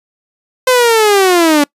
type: linear sweep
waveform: sawtooth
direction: down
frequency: 517 to 283.4 Hz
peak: -3 dBFS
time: 0.67-1.64 s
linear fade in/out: 5 ms
effects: noise-tail reverb RT60 0.1 s tail -25 dB re dry + resampled to 32000 Hz